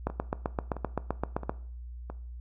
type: two click trains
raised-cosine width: 1 ms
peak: -14 / -24 dBFS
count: 12 / 4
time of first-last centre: 0.07-1.495 / 0.1-2.1 s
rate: 7.72 / 1.5 Hz
effects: noise-tail reverb RT60 0.5 s tail -18 dB re dry + added 60 Hz sine -39 dBFS peak until 2.4 s